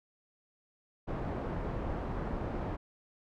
pink low-pass noise, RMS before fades -36 dBFS, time 1.07-2.77 s, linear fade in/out 20 ms, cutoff 950 Hz, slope 12 dB/octave, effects none

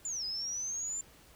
sine linear two-way sweep, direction down then up, 7250 to 4969 to 7250 Hz, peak -34 dBFS, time 0.05-1.01 s, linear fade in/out 2 ms, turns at 0.25 s, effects added 60 Hz sine -67 dBFS peak until 1.35 s + pink hiss -59 dBFS RMS until 1.35 s

